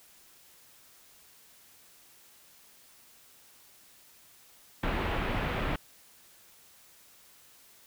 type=low-pass noise; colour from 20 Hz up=pink; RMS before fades=-31 dBFS; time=4.83-5.76 s; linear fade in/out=5 ms; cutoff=2900 Hz; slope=24 dB/octave; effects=white hiss -58 dBFS RMS until 7.86 s